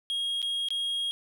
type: tone with dropouts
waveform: triangle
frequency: 3270 Hz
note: G#7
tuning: 28 cents flat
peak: -26 dBFS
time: 0.1-1.11 s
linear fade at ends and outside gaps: 0 ms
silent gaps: 0.418-0.427 / 0.686-0.705 s
effects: none